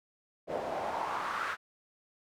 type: noise with band-pass filter sweep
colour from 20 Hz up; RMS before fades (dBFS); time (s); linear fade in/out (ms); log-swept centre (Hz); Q
pink; -35; 0.47-1.57; 50; 540 to 1500; 3
effects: none